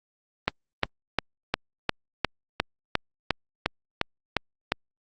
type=click train; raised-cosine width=0.3 ms; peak=-5 dBFS; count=13; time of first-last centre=0.48-4.72 s; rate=2.83 Hz; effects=Opus 32 kbps